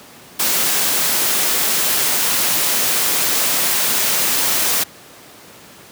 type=noise; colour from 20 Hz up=white; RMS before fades=-17 dBFS; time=0.39-4.84 s; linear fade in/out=10 ms; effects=pink hiss -41 dBFS RMS until 5.91 s + high-pass 150 Hz 12 dB/octave